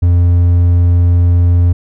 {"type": "tone", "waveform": "triangle", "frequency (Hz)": 87.31, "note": "F2", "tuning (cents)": 0, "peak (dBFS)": -4, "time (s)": [0.02, 1.73], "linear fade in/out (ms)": 10, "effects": []}